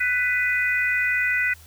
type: harmonic tone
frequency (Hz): 496.6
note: B4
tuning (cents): +9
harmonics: 3 / 4 / 5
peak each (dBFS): -24 / -22 / -27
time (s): 0-1.54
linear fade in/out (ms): 10
effects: added 80 Hz sine -47 dBFS peak until 1.66 s + white hiss -51 dBFS RMS until 1.66 s